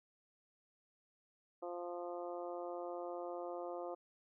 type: harmonic tone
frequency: 175 Hz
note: F3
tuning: 4 cents sharp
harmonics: 2 / 3 / 4 / 5 / 6 / 7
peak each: -46 / -45 / -47 / -54 / -55 / -55 dBFS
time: 1.62-3.95 s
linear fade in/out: 10 ms
effects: none